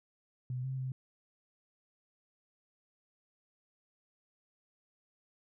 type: tone with pitch steps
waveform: sine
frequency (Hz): 126.2 / 132.1 / 130.1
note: B2 / C3 / C3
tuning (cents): +38 / +17 / -9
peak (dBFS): -34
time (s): 0.5-0.92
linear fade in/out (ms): 2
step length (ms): 140
effects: none